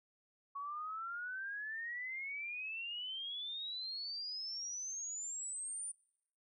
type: exponential sweep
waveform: sine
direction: up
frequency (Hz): 1108.7 to 9397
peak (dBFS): -40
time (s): 0.55-5.92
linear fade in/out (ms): 10
effects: noise-tail reverb RT60 0.8 s tail -25 dB re dry